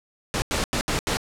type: noise bursts at uneven times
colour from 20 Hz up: pink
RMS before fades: -24 dBFS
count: 5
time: 0.34-0.42 / 0.51-0.64 / 0.73-0.81 / 0.88-0.99 / 1.07-1.17 s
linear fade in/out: 0 ms
effects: low-pass 9000 Hz 12 dB/octave